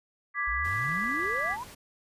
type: chord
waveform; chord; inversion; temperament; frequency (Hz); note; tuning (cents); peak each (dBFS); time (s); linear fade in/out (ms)
sine; G# diminished; second; equal; 1174.7 / 1661.2 / 1975.5; D6 / G#6 / B6; 0 / 0 / 0; -32 / -33 / -30; 0.34-1.57; 50
type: exponential sweep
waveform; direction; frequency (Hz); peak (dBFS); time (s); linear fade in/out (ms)
sine; up; 50.5 to 1046.5; -34; 0.47-1.64; 10
type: noise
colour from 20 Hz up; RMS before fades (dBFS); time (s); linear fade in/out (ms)
pink; -47; 0.64-1.75; 10
effects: resampled to 32000 Hz